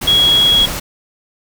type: tone in noise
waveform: sine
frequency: 3322 Hz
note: G#7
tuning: in tune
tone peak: -8 dBFS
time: 0.07-0.66 s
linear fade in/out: 10 ms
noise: pink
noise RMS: -22 dBFS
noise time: 0.01-0.8 s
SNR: +11 dB
effects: none